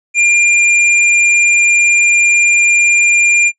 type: tone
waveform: square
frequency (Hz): 2397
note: D7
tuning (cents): +35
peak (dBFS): -8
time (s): 0.14-3.52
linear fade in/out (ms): 50
effects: noise-tail reverb RT60 0.1 s tail -20 dB re dry + resampled to 22050 Hz